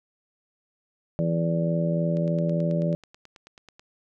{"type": "harmonic tone", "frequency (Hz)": 83.4, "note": "E2", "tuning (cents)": 21, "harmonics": [2, 3, 4, 5, 6, 7], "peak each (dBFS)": [-23, -36, -34, -37, -37, -28], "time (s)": [1.19, 2.95], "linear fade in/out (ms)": 0}
{"type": "click train", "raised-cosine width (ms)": 0.2, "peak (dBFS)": -30, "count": 16, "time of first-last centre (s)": [2.17, 3.795], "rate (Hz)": 9.23}
{"effects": []}